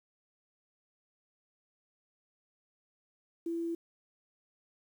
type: tone with quantisation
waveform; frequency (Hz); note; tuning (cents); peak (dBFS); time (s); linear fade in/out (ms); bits
sine; 335.4; E4; +30; -32; 3.46-3.75; 5; 10
effects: none